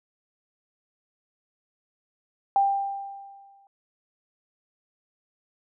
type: tone with exponential decay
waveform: sine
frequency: 792 Hz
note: G5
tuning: 18 cents sharp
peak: -16 dBFS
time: 2.56-3.67 s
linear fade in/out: 1 ms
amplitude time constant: 240 ms
effects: none